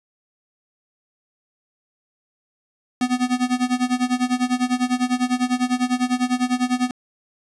square tone with tremolo, 249.6 Hz, B3, 19 cents sharp, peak -16 dBFS, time 3.01-6.91 s, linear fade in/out 2 ms, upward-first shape sine, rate 10 Hz, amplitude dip 90%, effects resampled to 22050 Hz + 9-bit

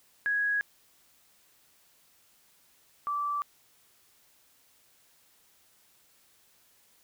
sine tone pair in turn, 1661.2 / 1163.5 Hz, G#6 / D6, 0 / -17 cents, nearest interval tritone, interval 617 cents, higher first, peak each -25 / -28 dBFS, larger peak first, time 0.26-0.61 / 3.07-3.42 s, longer neither, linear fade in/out 0 ms, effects white hiss -64 dBFS RMS until 7.03 s

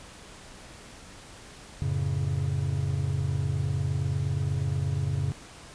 triangle chord, F# minor, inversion none, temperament equal with one note detuned, 90.39 / 110 / 138.59 Hz, F#2 / A2 / C#3, -40 / 0 / 0 cents, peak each -28 / -30 / -26 dBFS, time 1.82-5.32 s, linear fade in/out 0 ms, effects pink hiss -47 dBFS RMS until 5.74 s + resampled to 22050 Hz

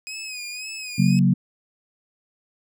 20% pulse tone with vibrato, 2509 Hz, D#7, 14 cents sharp, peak -26 dBFS, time 0.07-1.19 s, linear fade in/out 0 ms, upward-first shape sine, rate 1.9 Hz, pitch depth 68 cents each way
sine chord, F# major, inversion second, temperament equal, 138.59 / 185 / 233.1 Hz, C#3 / F#3 / A#3, 0 / 0 / 0 cents, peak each -19 / -17 / -22 dBFS, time 0.98-1.34 s, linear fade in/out 10 ms
effects none

